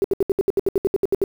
sine tone bursts, 392 Hz, G4, in tune, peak -14 dBFS, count 14, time 0.02-1.239 s, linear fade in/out 0 ms, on 23 ms, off 69 ms, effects 7-bit

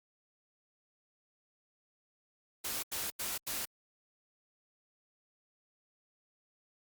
white noise bursts, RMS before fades -37 dBFS, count 4, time 2.64-3.655 s, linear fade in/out 10 ms, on 190 ms, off 85 ms, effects Opus 48 kbps

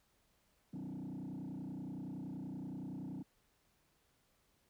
sine tone with frequency modulation, 223.6 Hz, A3, 28 cents sharp, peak -39 dBFS, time 0.73-3.23 s, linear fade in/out 10 ms, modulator 30.6 Hz, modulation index 2.6, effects tanh soft clip ceiling -41 dBFS + pink hiss -75 dBFS RMS until 4.69 s

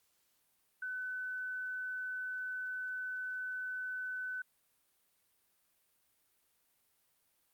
sine tone, 1507 Hz, F#6, 31 cents sharp, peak -37 dBFS, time 0.82-4.42 s, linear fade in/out 5 ms, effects white hiss -75 dBFS RMS until 7.53 s + Opus 48 kbps

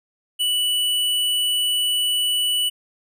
square tone, 2960 Hz, F#7, in tune, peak -19 dBFS, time 0.39-2.7 s, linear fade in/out 20 ms, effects none

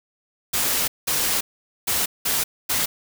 white noise bursts at uneven times, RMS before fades -22 dBFS, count 5, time 0.53-0.88 / 1.07-1.41 / 1.87-2.06 / 2.25-2.44 / 2.69-2.86 s, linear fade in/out 10 ms, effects none

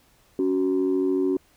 sine tone pair together, 279.6 / 373.2 Hz, C#4 / F#4, +15 / +15 cents, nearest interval perfect fourth, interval 500 cents, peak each -22 / -21 dBFS, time 0.39-1.37 s, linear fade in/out 2 ms, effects tanh soft clip ceiling -15 dBFS + pink hiss -60 dBFS RMS until 1.56 s

